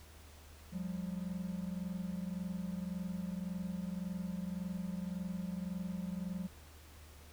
triangle tone pair together, 178.2 / 200 Hz, F3 / G3, +35 / +35 cents, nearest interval major second, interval 200 cents, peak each -37 / -40 dBFS, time 0.72-6.48 s, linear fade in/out 20 ms, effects added 76 Hz sine -55 dBFS peak until 7.32 s + pink hiss -59 dBFS RMS until 7.32 s

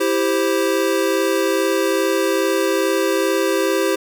square chord, C major, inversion first, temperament equal, 329.6 / 392 / 523.3 Hz, E4 / G4 / C5, 0 / 0 / 0 cents, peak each -22 / -20 / -22 dBFS, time 0-3.96 s, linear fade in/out 10 ms, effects none

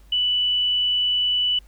sine tone, 2970 Hz, F#7, 6 cents sharp, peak -18 dBFS, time 0.12-1.59 s, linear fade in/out 5 ms, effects added 50 Hz sine -46 dBFS peak until 1.67 s + pink hiss -59 dBFS RMS until 1.67 s

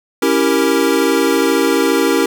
square chord, C# diminished seventh, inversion none, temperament equal, 277.2 / 329.6 / 392 / 466.2 Hz, C#4 / E4 / G4 / Bb4, 0 / 0 / 0 / 0 cents, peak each -18 dBFS, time 0.22-2.26 s, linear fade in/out 5 ms, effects none

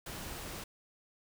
pink noise, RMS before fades -43 dBFS, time 0.06-0.64 s, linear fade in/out 5 ms, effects none

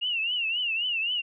sine tone with vibrato, 2799 Hz, F7, 3 cents sharp, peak -25 dBFS, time 0.01-1.22 s, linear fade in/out 20 ms, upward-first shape triangle, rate 3.8 Hz, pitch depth 150 cents each way, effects none

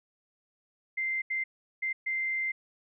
sine tone bursts at uneven times, 2086 Hz, C7, 6 cents flat, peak -28 dBFS, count 4, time 0.97-1.22 / 1.3-1.44 / 1.82-1.93 / 2.06-2.52 s, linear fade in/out 10 ms, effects none

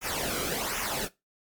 pink noise with flanger, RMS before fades -31 dBFS, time 0.01-1.09 s, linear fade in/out 50 ms, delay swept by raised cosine 0.23 to 1.14 ms, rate 1.3 Hz, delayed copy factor -0.7, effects noise-tail reverb RT60 0.2 s tail -18 dB re dry + MP3 96 kbps

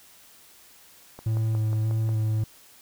click train, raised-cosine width 1 ms, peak -26 dBFS, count 6, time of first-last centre 1.19-2.091 s, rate 5.55 Hz
triangle tone with vibrato, 110 Hz, A2, in tune, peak -20 dBFS, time 1.26-2.44 s, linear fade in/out 5 ms, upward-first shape square, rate 1.7 Hz, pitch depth 16 cents each way
effects white hiss -53 dBFS RMS until 2.81 s

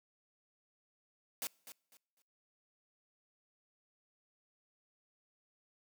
white noise with echo, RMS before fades -39 dBFS, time 1.42-1.47 s, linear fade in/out 0 ms, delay 250 ms, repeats 3, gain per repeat -12 dB, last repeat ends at 2.22 s, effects noise-tail reverb RT60 0.8 s tail -26 dB re dry + high-pass 200 Hz 12 dB/octave

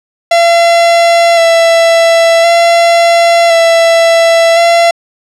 45% pulse tone with vibrato, 673 Hz, E5, 36 cents sharp, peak -4 dBFS, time 0.31-4.91 s, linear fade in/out 5 ms, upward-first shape square, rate 0.47 Hz, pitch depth 17 cents each way, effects low-pass 7000 Hz 12 dB/octave

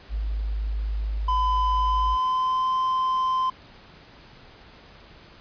sine tone, 52.3 Hz, G#1, 13 cents sharp, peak -24 dBFS, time 0.09-2.18 s, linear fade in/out 50 ms
triangle tone with pitch glide, 1010 to 1034.8 Hz, B5 to C6, +39 to -19 cents, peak -19 dBFS, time 1.28-3.5 s, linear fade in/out 5 ms, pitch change +42 cents, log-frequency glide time 1.73-2.76 s
effects pink hiss -49 dBFS RMS until 5.4 s + resampled to 11025 Hz

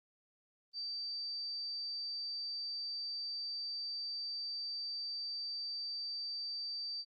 sine tone, 4650 Hz, D8, 18 cents flat, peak -38 dBFS, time 0.73-7.05 s, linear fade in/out 50 ms, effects Opus 32 kbps

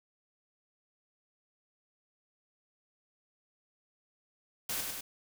white noise with echo, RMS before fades -35 dBFS, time 4.69-4.81 s, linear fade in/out 5 ms, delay 100 ms, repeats 2, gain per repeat -3 dB, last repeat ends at 5.01 s, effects none

